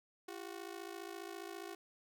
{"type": "ring-modulated tone", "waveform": "sawtooth", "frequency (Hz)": 367.8, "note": "F#4", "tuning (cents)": -10, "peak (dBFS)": -38, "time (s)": [0.28, 1.75], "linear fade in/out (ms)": 5, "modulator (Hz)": 27.4, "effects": []}